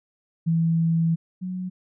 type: tone pair in turn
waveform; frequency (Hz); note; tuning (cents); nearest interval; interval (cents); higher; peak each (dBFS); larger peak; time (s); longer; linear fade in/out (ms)
sine; 164.81 / 183.58; E3 / F#3; 0 / -13; major second; 187; second; -18 / -27; first; 0.46-1.16 / 1.41-1.7; first; 20
effects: none